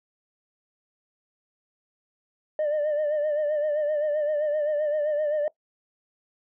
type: tone with vibrato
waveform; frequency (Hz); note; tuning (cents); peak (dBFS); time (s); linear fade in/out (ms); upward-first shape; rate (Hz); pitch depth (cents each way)
sine; 600; D5; +37; -20; 2.59-5.48; 2; sine; 7.7; 55
effects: noise-tail reverb RT60 0.1 s tail -20 dB re dry + tanh soft clip ceiling -21 dBFS